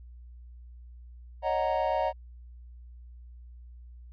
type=chord; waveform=triangle; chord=D# minor seventh; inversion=third; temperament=equal; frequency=554.4 / 622.3 / 740 / 932.3 Hz; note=C#5 / D#5 / F#5 / A#5; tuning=0 / 0 / 0 / 0 cents; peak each=-30 / -28 / -29 / -29 dBFS; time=1.42-2.13 s; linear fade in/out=50 ms; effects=added 60 Hz sine -45 dBFS peak until 4.12 s + resampled to 11025 Hz